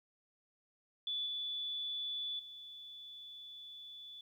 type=tone with level steps; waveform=sine; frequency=3461 Hz; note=A7; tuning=29 cents flat; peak=-35 / -37 / -48 dBFS; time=1.07-4.21 s; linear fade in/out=2 ms; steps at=1.26 / 2.39 s; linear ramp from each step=5 ms; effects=12-bit